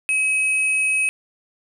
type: tone pair together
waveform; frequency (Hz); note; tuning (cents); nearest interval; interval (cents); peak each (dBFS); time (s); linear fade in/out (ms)
sine; 2551 / 9091; D#7 / C#9; +43 / +43; octave + minor seventh; 2200; -17 / -28; 0.09-1.09; 0
effects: 8-bit